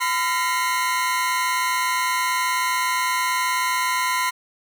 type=tone cluster; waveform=40% pulse; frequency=1011 / 1381 / 1864 / 2141 Hz; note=B5 / F6 / A#6 / C7; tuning=+40 / -20 / -1 / +39 cents; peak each=-21 / -29 / -30 / -26 dBFS; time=0-4.31 s; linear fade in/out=20 ms; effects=none